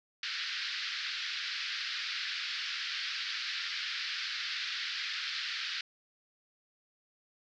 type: band-pass noise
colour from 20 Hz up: white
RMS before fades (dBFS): -37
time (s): 0.23-5.81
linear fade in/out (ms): 2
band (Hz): 1400 to 4900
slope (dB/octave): 48
effects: none